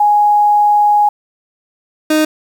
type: tone pair in turn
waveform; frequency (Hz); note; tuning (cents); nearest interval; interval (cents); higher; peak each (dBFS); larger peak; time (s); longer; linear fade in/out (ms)
sine / 30% pulse; 831 / 309.5; G#5 / D#4; +1 / -9; octave + perfect fourth; 1710; first; -7; neither; 0-1.09 / 2.1-2.25; first; 5
effects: 7-bit